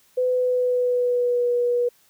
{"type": "tone with pitch glide", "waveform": "sine", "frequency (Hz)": [504, 484.6], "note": ["B4", "B4"], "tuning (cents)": [35, -33], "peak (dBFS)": -18, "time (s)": [0.17, 1.89], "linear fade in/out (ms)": 10, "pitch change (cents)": -68, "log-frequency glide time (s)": [0.27, 1.5], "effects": ["white hiss -59 dBFS RMS until 2.09 s"]}